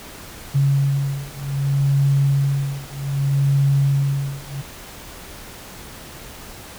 sine beating tone pair, 138.59 / 139.23 Hz, C#3 / C#3, 0 / +8 cents, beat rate 0.64 Hz, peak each -19 / -19 dBFS, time 0.54-4.62 s, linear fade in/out 20 ms, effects pink hiss -38 dBFS RMS until 6.78 s

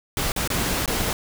pink noise with dropouts, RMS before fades -24 dBFS, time 0.17-1.13 s, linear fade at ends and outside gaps 1 ms, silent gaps 0.32-0.362 / 0.476-0.502 / 0.859-0.877 s, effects none

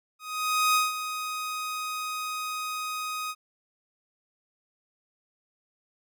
sawtooth tone with ADSR envelope, 1252 Hz, D#6, 10 cents sharp, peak -16 dBFS, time 0.19-3.35 s, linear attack 560 ms, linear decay 170 ms, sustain -11 dB, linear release 49 ms, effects none

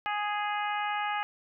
harmonic tone, 415.3 Hz, G#4, in tune, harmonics 2 / 3 / 4 / 5 / 6 / 7, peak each -31 / -35 / -37 / -39 / -41 / -42 dBFS, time 0.06-1.23 s, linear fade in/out 0 ms, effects none

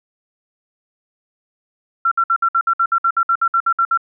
sine tone bursts, 1359 Hz, F6, 48 cents flat, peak -12 dBFS, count 16, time 2.05-3.975 s, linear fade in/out 5 ms, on 65 ms, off 59 ms, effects none

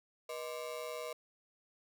35% pulse ring-modulated tone, 554.4 Hz, C#5, in tune, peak -35 dBFS, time 0.29-1.13 s, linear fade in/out 5 ms, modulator 69.7 Hz, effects none

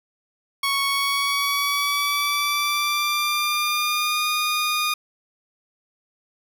15% pulse tone with pitch glide, 1108.7 to 1223.1 Hz, C#6 to D#6, 0 to -30 cents, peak -14 dBFS, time 0.63-4.94 s, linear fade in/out 5 ms, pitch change +170 cents, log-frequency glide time 0.85-4.27 s, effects none

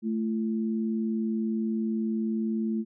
sine tone pair together, 220 / 340.3 Hz, A3 / F4, 0 / -45 cents, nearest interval minor sixth, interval 755 cents, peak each -26 / -34 dBFS, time 0.02-2.85 s, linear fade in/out 50 ms, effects none

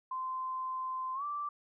sine tone with pitch glide, 1036 to 1169.6 Hz, C6 to D6, -17 to -7 cents, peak -34 dBFS, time 0.11-1.49 s, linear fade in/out 5 ms, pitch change +210 cents, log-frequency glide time 1.14-1.24 s, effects none

